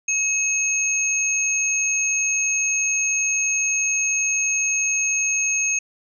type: tone pair together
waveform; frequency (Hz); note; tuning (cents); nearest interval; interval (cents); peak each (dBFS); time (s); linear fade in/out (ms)
sine; 2564 / 6487; E7 / G#8; -49 / -42; octave + major third; 1607; -22 / -21; 0.08-5.79; 5
effects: none